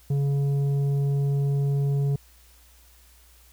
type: tone with tanh clipping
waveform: triangle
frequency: 140.4 Hz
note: C#3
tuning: 22 cents sharp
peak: -22 dBFS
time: 0.1-2.16 s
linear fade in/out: 5 ms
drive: 11 dB
effects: added 60 Hz sine -54 dBFS peak until 3.52 s + white hiss -57 dBFS RMS until 3.52 s